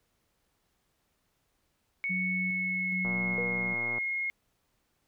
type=tone with pitch glide; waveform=sine; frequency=2217 to 2154 Hz; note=C#7 to C7; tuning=0 to +50 cents; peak=-29 dBFS; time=2.04-4.3 s; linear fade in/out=0 ms; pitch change=-50 cents; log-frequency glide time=2.16-3.54 s
type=tone with tremolo; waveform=sine; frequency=183.9 Hz; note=F#3; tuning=10 cents flat; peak=-32 dBFS; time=2.09-3.75 s; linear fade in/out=20 ms; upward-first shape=square; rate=1.2 Hz; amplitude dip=35%
type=click train; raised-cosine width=1 ms; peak=-27 dBFS; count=112; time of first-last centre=3.05-3.983 s; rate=119 Hz
type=tone with exponential decay; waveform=sine; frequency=477.8 Hz; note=A#4; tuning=43 cents sharp; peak=-30 dBFS; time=3.38-3.84 s; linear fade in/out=0 ms; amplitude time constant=100 ms
effects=pink hiss -75 dBFS RMS until 5.07 s